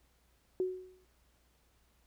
sine tone with exponential decay, 370 Hz, F#4, in tune, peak -27 dBFS, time 0.6-1.05 s, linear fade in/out 1 ms, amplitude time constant 96 ms, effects added 60 Hz sine -70 dBFS peak until 2.06 s + pink hiss -72 dBFS RMS until 2.06 s

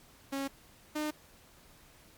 sawtooth tone pair in turn, 274.2 / 303.4 Hz, C#4 / D#4, -19 / -44 cents, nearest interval major second, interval 175 cents, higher second, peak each -29 / -28 dBFS, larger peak second, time 0.32-0.48 / 0.95-1.11 s, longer neither, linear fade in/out 10 ms, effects pink hiss -59 dBFS RMS until 2.17 s + MP3 96 kbps

